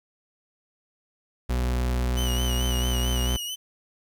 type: tone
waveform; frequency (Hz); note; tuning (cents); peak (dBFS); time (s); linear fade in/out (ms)
40% pulse; 61.74; B1; 0; -22; 1.49-3.37; 10
type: tone with vibrato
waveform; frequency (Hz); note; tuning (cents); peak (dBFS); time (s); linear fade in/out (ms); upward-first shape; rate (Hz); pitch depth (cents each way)
sawtooth; 2960; F#7; 0; -27; 2.16-3.56; 20; sine; 4.5; 57
effects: 9-bit